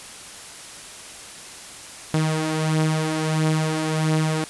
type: beating tone pair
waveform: sawtooth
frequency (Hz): 155.8 / 157.3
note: D#3 / D#3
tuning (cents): +3 / +19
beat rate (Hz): 1.5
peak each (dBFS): -22 / -17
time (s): 2.14-4.44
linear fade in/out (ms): 0
effects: white hiss -39 dBFS RMS until 4.49 s + resampled to 24000 Hz